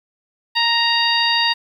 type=harmonic tone; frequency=933 Hz; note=A#5; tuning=1 cent sharp; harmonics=1 / 2 / 3 / 4 / 5; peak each=-21 / -21 / -21 / -21 / -21 dBFS; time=0.55-1.54 s; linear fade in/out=20 ms; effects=8-bit